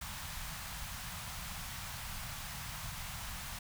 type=band-stop noise; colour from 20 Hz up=pink; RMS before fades=-43 dBFS; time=0.01-3.59 s; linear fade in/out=5 ms; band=180 to 770 Hz; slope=24 dB/octave; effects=none